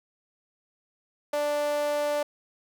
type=tone with high-pass filter; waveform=sawtooth; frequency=293.7 Hz; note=D4; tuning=in tune; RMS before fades=-27 dBFS; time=1.33-2.23 s; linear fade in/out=5 ms; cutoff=610 Hz; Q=4.2; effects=none